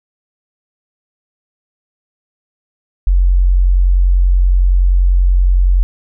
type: tone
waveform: sine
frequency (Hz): 45.26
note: F#1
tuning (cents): -37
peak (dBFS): -7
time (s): 3.07-5.83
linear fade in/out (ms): 0
effects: none